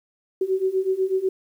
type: beating tone pair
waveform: sine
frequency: 374.3 / 382.4 Hz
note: F#4 / G4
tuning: +20 / -43 cents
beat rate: 8.1 Hz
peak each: -24 / -22 dBFS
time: 0.41-1.29 s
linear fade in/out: 5 ms
effects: 9-bit